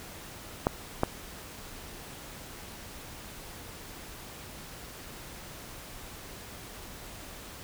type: clicks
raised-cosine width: 1 ms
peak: -9 dBFS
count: 2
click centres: 0.669 / 1.034 s
effects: pink hiss -45 dBFS RMS until 7.63 s